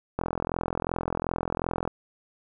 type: click train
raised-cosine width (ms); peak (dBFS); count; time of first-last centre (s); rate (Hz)
1; -13; 73; 0.19-1.876; 42.7
effects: none